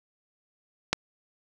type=click; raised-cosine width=0.2 ms; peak=-5 dBFS; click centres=0.93 s; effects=none